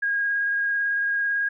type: tone with vibrato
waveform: sine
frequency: 1634 Hz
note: G#6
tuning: 29 cents flat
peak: -21 dBFS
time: 0.02-1.49 s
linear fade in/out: 10 ms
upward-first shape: square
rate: 18 Hz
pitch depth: 10 cents each way
effects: none